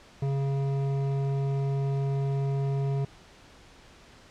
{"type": "tone with hard clipping", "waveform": "triangle", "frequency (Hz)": 137.8, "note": "C#3", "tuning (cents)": -10, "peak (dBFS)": -27, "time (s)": [0.22, 3.05], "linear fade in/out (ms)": 5, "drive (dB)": 15, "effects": ["pink hiss -53 dBFS RMS until 4.3 s", "low-pass 6000 Hz 12 dB/octave"]}